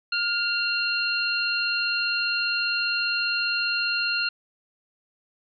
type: tone cluster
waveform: sine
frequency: 1415 / 2755 / 4195 Hz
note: F6 / F7 / C8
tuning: +22 / -24 / +4 cents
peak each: -27 dBFS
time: 0.12-4.29 s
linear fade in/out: 5 ms
effects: none